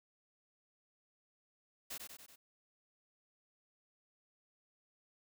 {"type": "noise with echo", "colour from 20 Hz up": "white", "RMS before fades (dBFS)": -44, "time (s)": [1.9, 1.98], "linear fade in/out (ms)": 10, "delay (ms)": 95, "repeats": 4, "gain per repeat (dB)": -4, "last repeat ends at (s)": 2.36, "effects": []}